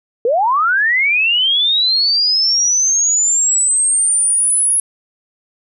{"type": "linear sweep", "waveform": "sine", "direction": "up", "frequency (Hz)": [440, 10550], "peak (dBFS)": -11, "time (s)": [0.25, 4.8], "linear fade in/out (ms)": 2, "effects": []}